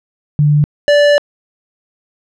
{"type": "tone pair in turn", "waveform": ["sine", "square"], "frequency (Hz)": [147.9, 582.6], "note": ["D3", "D5"], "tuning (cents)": [13, -14], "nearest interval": "2 octaves", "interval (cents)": 2373, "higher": "second", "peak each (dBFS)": -7, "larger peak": "neither", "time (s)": [[0.39, 0.64], [0.88, 1.18]], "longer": "second", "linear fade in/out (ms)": 0, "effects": ["low-pass 4000 Hz 12 dB/octave"]}